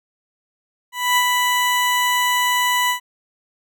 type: tone with ADSR envelope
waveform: 20% pulse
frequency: 989 Hz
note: B5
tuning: 2 cents sharp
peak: -8 dBFS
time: 0.92-3 s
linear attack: 250 ms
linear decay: 55 ms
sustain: -3 dB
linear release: 100 ms
effects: none